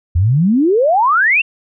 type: exponential sweep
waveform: sine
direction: up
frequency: 79.8 to 2794 Hz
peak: -9 dBFS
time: 0.15-1.42 s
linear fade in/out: 10 ms
effects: none